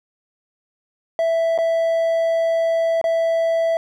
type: tone with dropouts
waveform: triangle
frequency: 660 Hz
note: E5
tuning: 2 cents sharp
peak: -14 dBFS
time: 1.19-3.77 s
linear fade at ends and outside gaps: 1 ms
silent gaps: 1.578-1.586 / 3.014-3.041 s
effects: none